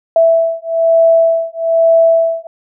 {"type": "beating tone pair", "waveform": "sine", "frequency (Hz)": [659.3, 660.4], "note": ["E5", "E5"], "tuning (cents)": [0, 3], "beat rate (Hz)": 1.1, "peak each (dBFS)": -11, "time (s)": [0.16, 2.47], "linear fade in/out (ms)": 2, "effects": []}